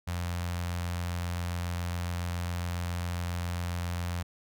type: tone with notch filter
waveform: sawtooth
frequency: 87.31 Hz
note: F2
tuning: in tune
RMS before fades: -33 dBFS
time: 0.07-4.23 s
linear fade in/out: 10 ms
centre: 340 Hz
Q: 0.69
effects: none